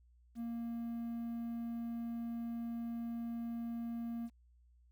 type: tone with quantisation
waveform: triangle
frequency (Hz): 233.1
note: A#3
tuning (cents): 0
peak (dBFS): -36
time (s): 0.35-4.3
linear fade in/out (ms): 50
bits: 11
effects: added 60 Hz sine -63 dBFS peak until 4.91 s